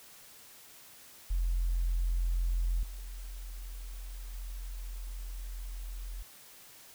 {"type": "tone with level steps", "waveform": "sine", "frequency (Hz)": 43.14, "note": "F1", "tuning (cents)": -20, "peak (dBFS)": [-26, -39, -37], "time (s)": [1.3, 6.23], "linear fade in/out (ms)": 10, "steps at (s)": [2.83, 4.34], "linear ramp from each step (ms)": 2, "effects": ["tanh soft clip ceiling -22 dBFS", "white hiss -54 dBFS RMS until 6.94 s"]}